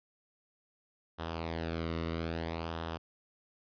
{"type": "tone with flanger", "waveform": "sawtooth", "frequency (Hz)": 82.41, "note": "E2", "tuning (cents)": 0, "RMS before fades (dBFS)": -37, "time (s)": [1.18, 2.98], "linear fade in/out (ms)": 20, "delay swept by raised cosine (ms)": [0.44, 1.23], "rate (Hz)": 0.61, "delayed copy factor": -0.65, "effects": ["resampled to 11025 Hz"]}